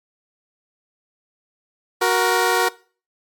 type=tone pair together; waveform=15% pulse; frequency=370 / 469.6 Hz; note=F#4 / A#4; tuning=0 / +13 cents; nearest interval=major third; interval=413 cents; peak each=-12 dBFS; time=2.01-2.69 s; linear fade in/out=10 ms; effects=noise-tail reverb RT60 0.4 s tail -21 dB re dry + MP3 96 kbps